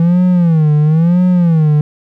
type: tone with vibrato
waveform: triangle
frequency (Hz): 164.81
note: E3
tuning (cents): 0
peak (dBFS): -5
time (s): 0-1.81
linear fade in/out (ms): 2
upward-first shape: sine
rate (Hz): 0.99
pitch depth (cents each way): 170
effects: none